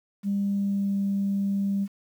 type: tone with pitch glide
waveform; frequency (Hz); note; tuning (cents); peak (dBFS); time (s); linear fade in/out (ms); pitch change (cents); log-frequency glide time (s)
sine; 200 to 198.27; G3 to G3; +35 to +20; -22; 0.23-1.88; 50; -15; 0.43-0.99
effects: tanh soft clip ceiling -18 dBFS + 9-bit